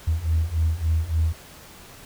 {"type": "beating tone pair", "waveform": "sine", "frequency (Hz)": [78.7, 82.2], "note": ["D#2", "E2"], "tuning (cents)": [20, -4], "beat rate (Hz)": 3.5, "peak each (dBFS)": [-23, -21], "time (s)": [0.07, 1.33], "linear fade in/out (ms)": 10, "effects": ["tanh soft clip ceiling -13 dBFS", "pink hiss -45 dBFS RMS until 2.05 s"]}